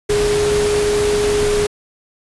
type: tone in noise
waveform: sine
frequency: 415.3 Hz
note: G#4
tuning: in tune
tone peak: -14 dBFS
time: 0.09-1.67 s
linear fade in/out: 10 ms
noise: pink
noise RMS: -22 dBFS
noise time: 0.09-1.67 s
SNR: +5 dB
effects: resampled to 24000 Hz